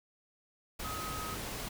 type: tone in noise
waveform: sine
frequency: 1266 Hz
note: D#6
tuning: 30 cents sharp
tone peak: -40 dBFS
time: 0.84-1.35 s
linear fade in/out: 10 ms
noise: pink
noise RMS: -40 dBFS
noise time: 0.79-1.69 s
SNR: -3 dB
effects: none